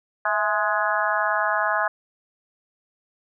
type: harmonic tone with a mistuned harmonic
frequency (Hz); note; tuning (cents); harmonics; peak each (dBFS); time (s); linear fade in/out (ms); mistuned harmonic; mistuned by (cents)
209.4; G#3; +15; 3 / 4 / 5 / 6 / 7 / 8; -27 / -27 / -27 / -27 / -27 / -27; 0.25-1.88; 5; 3; +64
effects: none